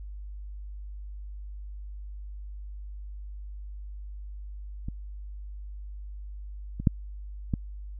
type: clicks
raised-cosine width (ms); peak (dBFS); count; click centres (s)
5; -22 / -21 / -7 / -13; 4; 4.885 / 6.8 / 6.872 / 7.538
effects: added 50 Hz sine -37 dBFS peak until 7.99 s